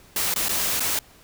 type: noise with dropouts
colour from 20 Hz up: white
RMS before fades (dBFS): -24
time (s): 0.16-0.99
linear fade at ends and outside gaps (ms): 2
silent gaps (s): 0.341-0.36 / 0.485-0.492 / 0.797-0.804
effects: pink hiss -52 dBFS RMS until 1.23 s